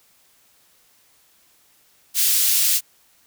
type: high-pass noise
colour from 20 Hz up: white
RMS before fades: -18 dBFS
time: 2.14-2.81 s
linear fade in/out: 50 ms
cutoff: 3300 Hz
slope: 12 dB/octave
effects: white hiss -58 dBFS RMS until 3.26 s